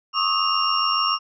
sine tone cluster, 1088 / 1189 / 1276 / 2804 / 5510 Hz, C#6 / D6 / D#6 / F7 / F8, -33 / +21 / +43 / +6 / -24 cents, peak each -25 dBFS, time 0.13-1.19 s, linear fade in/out 50 ms, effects none

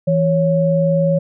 sine tone pair together, 165.06 / 554.4 Hz, E3 / C#5, +3 / 0 cents, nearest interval octave + major sixth, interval 2097 cents, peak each -15 dBFS, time 0.07-1.19 s, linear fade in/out 10 ms, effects none

